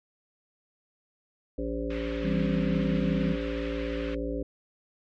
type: harmonic tone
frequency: 56.8 Hz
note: A#1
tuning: 44 cents flat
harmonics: 1 / 3 / 5 / 7 / 9 / 10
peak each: -34 / -42 / -33 / -37 / -35 / -41 dBFS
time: 1.58-4.43 s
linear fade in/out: 5 ms
type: band-pass noise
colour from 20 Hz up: white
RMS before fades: -44 dBFS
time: 1.9-4.15 s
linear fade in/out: 5 ms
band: 1100 to 2900 Hz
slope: 24 dB/octave
type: chord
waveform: sine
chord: C major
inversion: first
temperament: equal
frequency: 164.81 / 196 / 261.6 Hz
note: E3 / G3 / C4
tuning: 0 / 0 / 0 cents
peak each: -28 / -28 / -32 dBFS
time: 2.22-3.37 s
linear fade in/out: 50 ms
effects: MP3 48 kbps